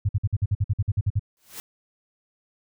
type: tone bursts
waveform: sine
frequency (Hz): 101.2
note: G#2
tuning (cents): -44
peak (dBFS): -18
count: 13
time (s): 0.05-1.195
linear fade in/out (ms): 10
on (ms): 41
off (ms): 51
type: noise with exponential growth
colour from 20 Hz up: white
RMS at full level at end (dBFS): -34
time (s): 1.37-1.6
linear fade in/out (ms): 0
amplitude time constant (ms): 50
effects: none